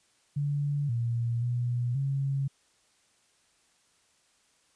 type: tone with pitch steps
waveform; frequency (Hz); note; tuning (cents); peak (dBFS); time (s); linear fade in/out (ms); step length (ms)
sine; 144.1 / 117.6 / 121.5 / 137.4; D3 / A#2 / B2 / C#3; -33 / +16 / -28 / -15; -26; 0.36-2.48; 10; 530
effects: white hiss -67 dBFS RMS until 4.75 s + resampled to 22050 Hz